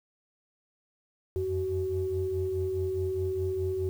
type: tone cluster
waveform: sine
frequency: 87.2 / 92 / 377.1 Hz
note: F2 / F#2 / F#4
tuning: -2 / -9 / +33 cents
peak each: -35 / -35 / -28 dBFS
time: 1.36-3.89 s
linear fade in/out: 0 ms
effects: tanh soft clip ceiling -19 dBFS + 9-bit